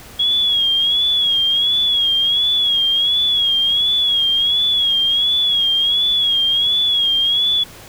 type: tone with vibrato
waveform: sine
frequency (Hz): 3322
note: G#7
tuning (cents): 0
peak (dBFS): -13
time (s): 0.19-7.64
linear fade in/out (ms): 10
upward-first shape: sine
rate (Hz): 1.4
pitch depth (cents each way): 71
effects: pink hiss -39 dBFS RMS until 7.88 s